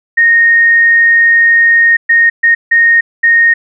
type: tone bursts at uneven times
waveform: sine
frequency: 1854 Hz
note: A#6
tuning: 10 cents flat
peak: -4 dBFS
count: 5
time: 0.17-1.97 / 2.09-2.3 / 2.43-2.55 / 2.71-3.01 / 3.23-3.54 s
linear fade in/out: 10 ms
effects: none